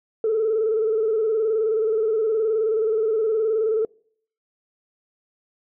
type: tone with vibrato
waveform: sine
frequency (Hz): 439.2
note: A4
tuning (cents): -3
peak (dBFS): -17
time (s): 0.24-3.85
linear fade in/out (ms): 2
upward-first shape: square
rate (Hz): 19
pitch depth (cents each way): 45
effects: noise-tail reverb RT60 0.6 s tail -26 dB re dry + tanh soft clip ceiling -14 dBFS